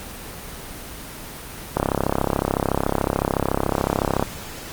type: click train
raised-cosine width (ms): 1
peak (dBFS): -4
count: 84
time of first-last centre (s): 1.77-4.226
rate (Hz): 33.8
effects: pink hiss -35 dBFS RMS until 4.72 s + Opus 24 kbps